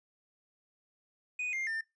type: tone with pitch steps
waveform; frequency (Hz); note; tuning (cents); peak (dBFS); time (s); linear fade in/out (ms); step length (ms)
triangle; 2483 / 2112 / 1796.8; D#7 / C7 / A6; -4 / +16 / +36; -31; 1.39-1.81; 5; 140
effects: noise-tail reverb RT60 0.2 s tail -23 dB re dry + resampled to 22050 Hz